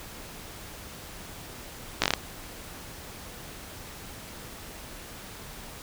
slowing click train, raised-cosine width 0.2 ms, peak -4 dBFS, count 6, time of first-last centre 2.02-2.137 s, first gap 17 ms, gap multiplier 1.16, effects pink hiss -43 dBFS RMS until 5.82 s

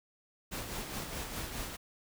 pink noise with tremolo, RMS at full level -38 dBFS, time 0.51-1.77 s, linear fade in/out 20 ms, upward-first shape sine, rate 4.8 Hz, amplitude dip 45%, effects none

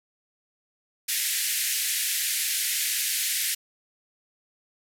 white band-pass noise, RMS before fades -27 dBFS, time 1.08-3.55 s, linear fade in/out 10 ms, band 1700 to 14000 Hz, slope 48 dB/octave, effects none

